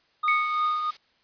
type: tone with tremolo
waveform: triangle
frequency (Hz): 1231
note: D#6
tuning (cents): -19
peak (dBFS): -19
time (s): 0.23-0.91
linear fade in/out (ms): 10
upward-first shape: triangle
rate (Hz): 3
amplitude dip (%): 50
type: noise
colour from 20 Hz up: blue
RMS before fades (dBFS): -38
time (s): 0.27-0.97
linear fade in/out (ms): 5
type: tone with exponential decay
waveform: sine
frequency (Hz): 2217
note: C#7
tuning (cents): 0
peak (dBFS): -20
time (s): 0.28-0.97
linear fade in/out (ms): 2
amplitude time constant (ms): 150
effects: white hiss -65 dBFS RMS until 1.23 s + resampled to 11025 Hz